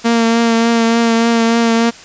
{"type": "tone with vibrato", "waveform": "sawtooth", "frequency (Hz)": 230.4, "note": "A#3", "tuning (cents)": -20, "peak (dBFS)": -6, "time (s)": [0.04, 1.91], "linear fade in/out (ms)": 20, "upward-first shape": "triangle", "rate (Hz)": 3.4, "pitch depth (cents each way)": 24, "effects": ["white hiss -36 dBFS RMS until 2.04 s", "resampled to 16000 Hz"]}